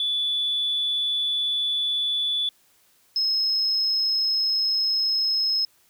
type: tone pair in turn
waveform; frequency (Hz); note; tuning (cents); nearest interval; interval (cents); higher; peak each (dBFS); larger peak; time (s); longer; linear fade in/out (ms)
sine; 3458 / 5167; A7 / E8; -31 / -35; perfect fifth; 696; second; -21 / -19; second; 0-2.49 / 3.16-5.65; neither; 2
effects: tanh soft clip ceiling -16 dBFS + white hiss -61 dBFS RMS until 5.89 s